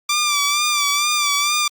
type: tone with vibrato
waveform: 10% pulse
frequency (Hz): 1174.7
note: D6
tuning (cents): 0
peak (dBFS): -8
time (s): 0.09-1.68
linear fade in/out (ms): 5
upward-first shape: sine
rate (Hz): 2.2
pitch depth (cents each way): 50
effects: Opus 48 kbps